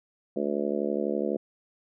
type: harmonic tone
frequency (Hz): 72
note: D2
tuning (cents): -34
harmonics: 3 / 4 / 5 / 6 / 7 / 8 / 9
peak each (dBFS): -32 / -34 / -31 / -35 / -32 / -36 / -38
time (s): 0.36-1.37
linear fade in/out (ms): 5
effects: none